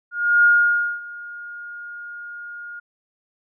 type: tone with ADSR envelope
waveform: sine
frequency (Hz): 1424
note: F6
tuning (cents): +33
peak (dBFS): -10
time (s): 0.11-2.8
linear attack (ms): 330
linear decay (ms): 560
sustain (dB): -22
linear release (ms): 11
effects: none